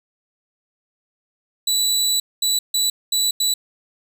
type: tone bursts at uneven times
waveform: 25% pulse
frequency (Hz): 3951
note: B7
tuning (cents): 0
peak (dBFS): -13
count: 5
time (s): 1.67-2.2 / 2.42-2.59 / 2.74-2.9 / 3.12-3.31 / 3.4-3.54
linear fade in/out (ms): 5
effects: none